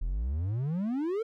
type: exponential sweep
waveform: triangle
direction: up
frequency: 37.39 to 466.2 Hz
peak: -26 dBFS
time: 0.01-1.23 s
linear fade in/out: 10 ms
effects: none